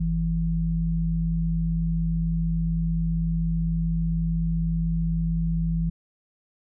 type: tone pair together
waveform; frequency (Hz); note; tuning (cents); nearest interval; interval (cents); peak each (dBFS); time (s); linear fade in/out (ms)
sine; 49 / 164.81; G1 / E3; 0 / 0; octave + major sixth; 2100; -26 / -23; 0-5.9; 10
effects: none